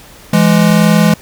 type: tone pair together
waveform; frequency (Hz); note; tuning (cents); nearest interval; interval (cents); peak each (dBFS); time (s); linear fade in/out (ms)
square; 167.9 / 208.9; E3 / G#3; +32 / +10; major third; 378; -10; 0.33-1.14; 5
effects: pink hiss -38 dBFS RMS until 1.21 s